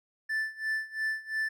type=tone with tremolo; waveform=triangle; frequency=1760 Hz; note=A6; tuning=in tune; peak=-25 dBFS; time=0.29-1.49 s; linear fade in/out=10 ms; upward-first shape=sine; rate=2.9 Hz; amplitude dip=90%; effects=none